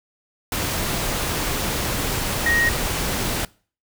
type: tone in noise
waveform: sine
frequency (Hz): 1877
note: A#6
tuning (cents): +11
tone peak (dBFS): -17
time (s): 2.46-2.69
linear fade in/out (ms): 2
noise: pink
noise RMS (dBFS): -24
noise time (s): 0.52-3.45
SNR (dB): +4
effects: noise-tail reverb RT60 0.4 s tail -23 dB re dry